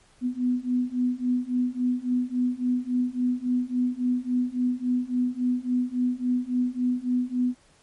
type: beating tone pair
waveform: sine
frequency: 246.9 / 250.5 Hz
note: B3 / B3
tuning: 0 / +25 cents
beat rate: 3.6 Hz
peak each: -26 / -25 dBFS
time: 0.21-7.55 s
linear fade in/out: 50 ms
effects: pink hiss -59 dBFS RMS until 7.82 s + MP3 48 kbps